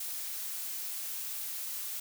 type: noise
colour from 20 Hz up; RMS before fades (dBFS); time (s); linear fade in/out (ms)
blue; -38; 0-2; 5
effects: none